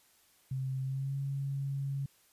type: tone with pitch glide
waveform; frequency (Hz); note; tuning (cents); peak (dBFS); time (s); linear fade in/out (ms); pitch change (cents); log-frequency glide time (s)
sine; 132.2 to 138.21; C3 to C#3; +18 to -5; -32; 0.51-2.06; 5; +77; 0.82-1.16
effects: white hiss -66 dBFS RMS until 2.32 s + resampled to 32000 Hz